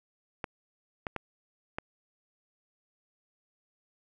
clicks, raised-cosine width 0.5 ms, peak -18 dBFS, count 4, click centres 0.442 / 1.068 / 1.163 / 1.785 s, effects none

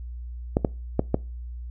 clicks, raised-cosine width 2 ms, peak -6 dBFS, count 4, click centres 0.569 / 0.648 / 0.994 / 1.144 s, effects noise-tail reverb RT60 0.3 s tail -23 dB re dry + added 60 Hz sine -33 dBFS peak until 1.7 s

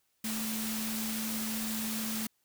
sine tone in noise, 220 Hz, A3, in tune, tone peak -35 dBFS, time 0.24-2.27 s, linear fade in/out 5 ms, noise white, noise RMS -37 dBFS, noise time 0.24-2.27 s, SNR -1 dB, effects white hiss -75 dBFS RMS until 2.44 s

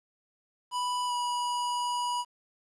square tone with pitch glide, 987.8 to 973.1 Hz, B5 to B5, 0 to -26 cents, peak -29 dBFS, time 0.71-2.25 s, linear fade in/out 50 ms, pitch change -26 cents, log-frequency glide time 1.07-1.12 s, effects resampled to 24000 Hz + 10-bit

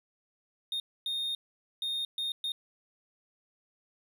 triangle tone bursts at uneven times, 3683 Hz, A#7, 22 cents flat, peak -29 dBFS, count 5, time 0.72-0.8 / 1.06-1.35 / 1.82-2.05 / 2.18-2.32 / 2.44-2.52 s, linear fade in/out 2 ms, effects none

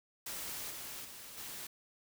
white noise with level steps, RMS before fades -42 / -45 / -50 / -45 dBFS, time 0.26-1.67 s, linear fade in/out 5 ms, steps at 0.7 / 1.04 / 1.37 s, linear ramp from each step 10 ms, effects none

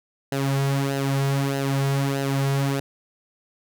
sawtooth tone with flanger, 137.7 Hz, C#3, 11 cents flat, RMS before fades -23 dBFS, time 0.32-2.8 s, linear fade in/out 2 ms, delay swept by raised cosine 0.86 to 3.46 ms, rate 1.6 Hz, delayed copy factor -0.65, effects none

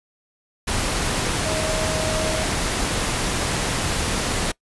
sine tone in noise, 630 Hz, D#5, 21 cents sharp, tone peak -26 dBFS, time 1.45-2.44 s, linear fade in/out 10 ms, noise pink, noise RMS -23 dBFS, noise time 0.67-4.52 s, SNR -6 dB, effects noise-tail reverb RT60 0.1 s tail -23 dB re dry + resampled to 24000 Hz

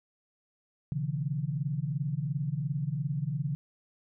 sine tone cluster, 128.4 / 145.7 / 168.6 Hz, C3 / D3 / E3, -32 / -13 / +39 cents, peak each -35 / -31 / -36 dBFS, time 0.92-3.55 s, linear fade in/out 0 ms, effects none

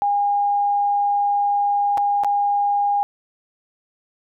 sine tone with dropouts, 813 Hz, G#5, 37 cents flat, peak -16 dBFS, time 0.02-3.03 s, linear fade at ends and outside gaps 0 ms, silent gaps 1.974-1.979 / 2.236-2.246 s, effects none

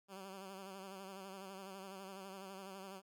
10% pulse tone with vibrato, 192.7 Hz, G3, 29 cents flat, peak -40 dBFS, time 0.08-3.02 s, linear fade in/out 50 ms, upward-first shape sine, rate 12 Hz, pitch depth 51 cents each way, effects none

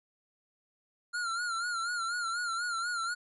square tone with vibrato, 1396.9 Hz, F6, in tune, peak -32 dBFS, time 1.13-3.15 s, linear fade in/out 20 ms, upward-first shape sine, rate 4.1 Hz, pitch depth 74 cents each way, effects resampled to 24000 Hz

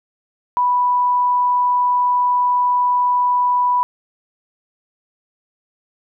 sine tone, 986 Hz, B5, 3 cents flat, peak -13 dBFS, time 0.57-3.83 s, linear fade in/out 0 ms, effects none

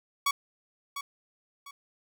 sawtooth tone with echo, 1124 Hz, C#6, 24 cents sharp, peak -20 dBFS, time 0.26-0.31 s, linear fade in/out 5 ms, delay 700 ms, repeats 2, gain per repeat -10 dB, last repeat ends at 1.71 s, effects none

